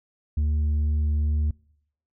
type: tone with tanh clipping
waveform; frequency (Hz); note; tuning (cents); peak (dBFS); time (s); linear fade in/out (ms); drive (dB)
sine; 75.2; D2; +42; -21; 0.37-1.51; 5; 4
effects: noise-tail reverb RT60 0.7 s tail -25 dB re dry